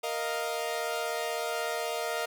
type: chord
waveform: sawtooth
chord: Bb suspended fourth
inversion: none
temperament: equal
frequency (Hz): 466.2 / 622.3 / 698.5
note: Bb4 / Eb5 / F5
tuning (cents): 0 / 0 / 0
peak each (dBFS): -31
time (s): 0.03-2.26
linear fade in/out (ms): 10
effects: none